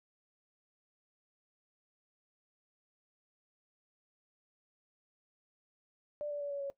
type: tone with pitch steps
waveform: sine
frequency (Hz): 590 / 581.5 / 573.2 / 565 / 556.9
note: D5 / D5 / D5 / C#5 / C#5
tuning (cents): +8 / -17 / -42 / +33 / +8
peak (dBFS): -35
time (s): 6.21-6.7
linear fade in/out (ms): 0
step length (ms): 98
effects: noise-tail reverb RT60 0.1 s tail -17 dB re dry